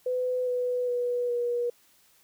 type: tone with pitch steps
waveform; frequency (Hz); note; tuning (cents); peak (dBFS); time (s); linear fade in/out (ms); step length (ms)
sine; 503 / 495.5 / 488.1 / 480.8; B4 / B4 / B4 / B4; +32 / +6 / -20 / -46; -25; 0.06-1.7; 5; 410
effects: white hiss -62 dBFS RMS until 2.23 s